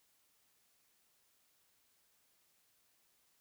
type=silence; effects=white hiss -74 dBFS RMS until 3.4 s